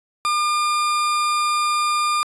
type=tone; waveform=40% pulse; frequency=1204 Hz; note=D6; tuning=43 cents sharp; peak=-17 dBFS; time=0.25-2.23 s; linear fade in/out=0 ms; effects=resampled to 24000 Hz